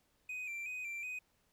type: tone with vibrato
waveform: triangle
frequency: 2427 Hz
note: D#7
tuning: 44 cents flat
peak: -38 dBFS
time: 0.29-1.19 s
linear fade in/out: 5 ms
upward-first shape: square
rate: 2.7 Hz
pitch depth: 52 cents each way
effects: pink hiss -75 dBFS RMS until 1.52 s